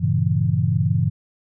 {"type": "chord", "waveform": "sine", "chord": "G diminished seventh", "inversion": "none", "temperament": "equal", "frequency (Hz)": [98, 116.54, 138.59, 164.81], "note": ["G2", "Bb2", "Db3", "Fb3"], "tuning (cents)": [0, 0, 0, 0], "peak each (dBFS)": -22, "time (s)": [0, 1.1], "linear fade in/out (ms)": 20, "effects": []}